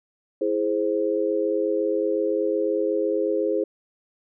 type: chord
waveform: sine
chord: E augmented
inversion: none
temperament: equal with one note detuned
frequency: 329.6 / 417.7 / 523.3 Hz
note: E4 / G#4 / B#4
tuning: 0 / +10 / 0 cents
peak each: -26 / -24 / -25 dBFS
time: 0.41-3.64 s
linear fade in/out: 5 ms
effects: none